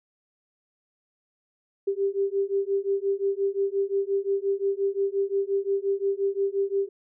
sine beating tone pair, 392 / 397.7 Hz, G4 / G4, 0 / +25 cents, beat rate 5.7 Hz, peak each -26 dBFS, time 1.87-6.89 s, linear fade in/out 10 ms, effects none

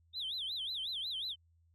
sine tone with vibrato, 3528 Hz, A7, 4 cents sharp, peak -35 dBFS, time 0.13-1.36 s, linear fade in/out 50 ms, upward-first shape sine, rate 5.5 Hz, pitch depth 250 cents each way, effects tanh soft clip ceiling -33 dBFS + added 83 Hz sine -66 dBFS peak until 1.74 s

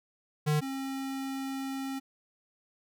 square tone pair in turn, 151 / 269.2 Hz, D3 / C4, +48 / +49 cents, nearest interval minor seventh, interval 1001 cents, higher second, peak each -25 / -34 dBFS, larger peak first, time 0.46-0.61 / 0.61-2 s, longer second, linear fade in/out 20 ms, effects none

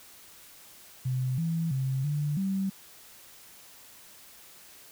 sine tone with pitch steps, 128.6 / 164.8 / 132.8 / 147.3 / 193.1 Hz, C3 / E3 / C3 / D3 / G3, -30 / 0 / +26 / +6 / -26 cents, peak -26 dBFS, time 1.05-2.7 s, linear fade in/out 10 ms, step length 330 ms, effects white hiss -52 dBFS RMS until 4.91 s

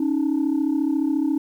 sine tone pair together, 276.8 / 311.1 Hz, C#4 / D#4, -2 / 0 cents, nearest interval major second, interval 202 cents, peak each -20 dBFS, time 0-1.38 s, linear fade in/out 5 ms, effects tanh soft clip ceiling -15 dBFS + 9-bit

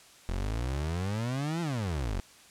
30% pulse exponential two-way sweep, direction up then down, 42.38 to 174.61 to 42.38 Hz, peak -27 dBFS, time 0.29-2.2 s, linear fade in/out 0 ms, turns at 1.61 s, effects white hiss -55 dBFS RMS until 2.5 s + low-pass 9000 Hz 12 dB/octave

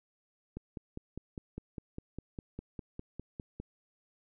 click train, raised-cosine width 3 ms, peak -27 dBFS, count 16, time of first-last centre 0.57-3.6 s, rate 4.95 Hz, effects none

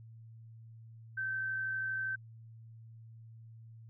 sine tone with amplitude modulation, 1547 Hz, G6, 23 cents flat, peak -32 dBFS, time 1.17-2.16 s, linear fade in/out 10 ms, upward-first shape sine, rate 52.5 Hz, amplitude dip 25%, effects added 113 Hz sine -50 dBFS peak until 3.89 s

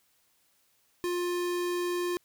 square tone, 353 Hz, F4, 19 cents sharp, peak -29 dBFS, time 1.04-2.17 s, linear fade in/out 0 ms, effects white hiss -69 dBFS RMS until 2.24 s

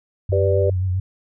sine tone with vibrato, 92.7 Hz, F#2, 4 cents sharp, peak -18 dBFS, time 0.29-1 s, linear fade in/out 5 ms, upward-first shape triangle, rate 7.6 Hz, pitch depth 54 cents each way
sine chord, G major, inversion none, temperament equal, 392 / 493.9 / 587.3 Hz, G4 / B4 / D5, 0 / 0 / 0 cents, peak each -21 dBFS, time 0.32-0.7 s, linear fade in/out 5 ms
effects none

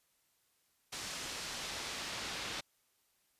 brown noise with band-pass filter sweep, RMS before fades -42 dBFS, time 0.92-2.61 s, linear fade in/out 10 ms, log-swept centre 6200 to 4100 Hz, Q 0.88, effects white hiss -75 dBFS RMS until 3.39 s + resampled to 32000 Hz

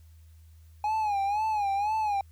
triangle tone with vibrato, 830.6 Hz, G#5, in tune, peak -23 dBFS, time 0.84-2.21 s, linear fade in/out 2 ms, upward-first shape sine, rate 2 Hz, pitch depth 98 cents each way, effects added 80 Hz sine -50 dBFS peak until 2.31 s + white hiss -68 dBFS RMS until 2.31 s

